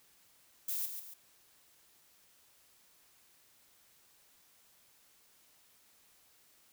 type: noise with echo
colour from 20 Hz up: violet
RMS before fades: -36 dBFS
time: 0.68-0.86 s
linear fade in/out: 5 ms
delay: 140 ms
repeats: 2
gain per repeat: -7 dB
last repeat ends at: 1.14 s
effects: white hiss -66 dBFS RMS until 6.72 s